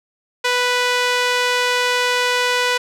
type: tone with band-pass filter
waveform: sawtooth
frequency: 493.9 Hz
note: B4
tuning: in tune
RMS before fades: -18 dBFS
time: 0.44-2.78 s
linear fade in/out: 10 ms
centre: 2600 Hz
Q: 0.65
effects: none